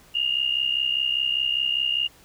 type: tone pair together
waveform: sine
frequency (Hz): 2800 / 2865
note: F7 / F7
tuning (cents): +4 / +44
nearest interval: unison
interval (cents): 40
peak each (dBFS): -24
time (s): 0.14-2.08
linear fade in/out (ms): 20
effects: pink hiss -53 dBFS RMS until 2.24 s